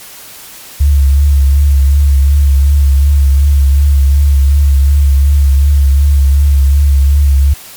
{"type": "tone with vibrato", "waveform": "sine", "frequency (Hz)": 70.1, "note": "C#2", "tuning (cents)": 20, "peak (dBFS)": -4, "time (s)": [0.8, 7.54], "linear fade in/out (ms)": 10, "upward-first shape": "triangle", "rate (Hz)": 2.7, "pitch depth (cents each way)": 53, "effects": ["white hiss -32 dBFS RMS until 7.76 s", "MP3 96 kbps"]}